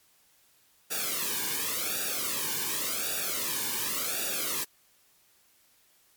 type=noise with flanger; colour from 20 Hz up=white; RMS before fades=-31 dBFS; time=0.9-4.65 s; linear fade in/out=20 ms; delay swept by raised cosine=0.95 to 1.54 ms; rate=0.9 Hz; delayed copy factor=-0.95; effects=white hiss -64 dBFS RMS until 6.16 s + MP3 96 kbps